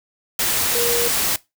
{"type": "tone in noise", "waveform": "sine", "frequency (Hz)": 474.6, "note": "A#4", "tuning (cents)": 31, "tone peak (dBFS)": -21, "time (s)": [0.75, 1.08], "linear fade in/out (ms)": 2, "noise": "white", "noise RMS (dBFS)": -20, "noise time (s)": [0.39, 1.36], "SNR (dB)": -4, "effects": ["noise-tail reverb RT60 0.2 s tail -20 dB re dry"]}